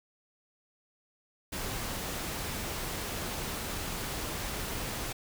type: noise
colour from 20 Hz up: pink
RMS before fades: -36 dBFS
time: 1.52-5.13 s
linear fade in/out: 10 ms
effects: none